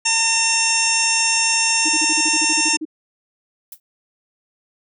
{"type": "harmonic tone", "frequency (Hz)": 906, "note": "A#5", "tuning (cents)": -50, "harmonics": [1, 2, 3, 4, 6, 7, 8, 9, 10], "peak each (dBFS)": [-26, -30, -20, -32, -21, -23, -24, -31, -27], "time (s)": [0.05, 2.77], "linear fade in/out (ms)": 10}
{"type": "tone bursts", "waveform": "sine", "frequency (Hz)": 312.9, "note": "D#4", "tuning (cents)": 10, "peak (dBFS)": -23, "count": 13, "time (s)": [1.85, 2.853], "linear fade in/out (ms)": 10, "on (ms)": 43, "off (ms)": 37}
{"type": "noise with exponential decay", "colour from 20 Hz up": "violet", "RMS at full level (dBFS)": -30, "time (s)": [3.72, 3.8], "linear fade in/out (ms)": 2, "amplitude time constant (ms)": 17}
{"effects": []}